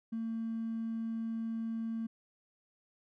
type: tone with hard clipping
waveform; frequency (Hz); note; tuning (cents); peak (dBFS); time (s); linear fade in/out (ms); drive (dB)
triangle; 226.2; A3; +48; -34; 0.12-2.07; 10; 3
effects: none